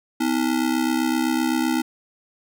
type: ring-modulated tone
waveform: square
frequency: 284.5 Hz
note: C#4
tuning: 45 cents sharp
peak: -17 dBFS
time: 0.2-1.82 s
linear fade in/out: 10 ms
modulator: 33.9 Hz
effects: none